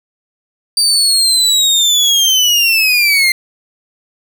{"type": "linear sweep", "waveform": "30% pulse", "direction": "down", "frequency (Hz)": [4669, 2080], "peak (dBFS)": -6, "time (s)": [0.77, 3.32], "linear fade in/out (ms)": 2, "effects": []}